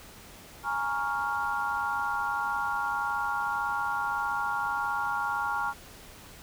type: chord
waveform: sine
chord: Bb minor seventh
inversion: third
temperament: equal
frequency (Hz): 830.6 / 932.3 / 1108.7 / 1396.9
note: Ab5 / Bb5 / Db6 / F6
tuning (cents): 0 / 0 / 0 / 0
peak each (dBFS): -33 / -34 / -34 / -31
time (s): 0.63-5.74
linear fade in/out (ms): 50
effects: pink hiss -49 dBFS RMS until 6.42 s